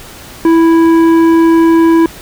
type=tone with tanh clipping; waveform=sine; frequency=329.6 Hz; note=E4; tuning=in tune; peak=-6 dBFS; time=0.45-2.06 s; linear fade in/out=2 ms; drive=11 dB; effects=pink hiss -32 dBFS RMS until 2.21 s